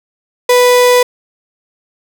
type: tone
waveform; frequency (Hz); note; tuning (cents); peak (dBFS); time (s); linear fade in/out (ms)
35% pulse; 493.9; B4; 0; -4; 0.49-1.03; 5
effects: none